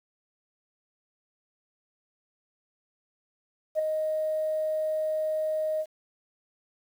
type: tone with ADSR envelope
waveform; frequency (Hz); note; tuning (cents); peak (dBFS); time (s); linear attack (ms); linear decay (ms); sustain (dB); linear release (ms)
sine; 623; D#5; +2; -19; 3.75-5.86; 41; 6; -6; 57
effects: tanh soft clip ceiling -18 dBFS + 9-bit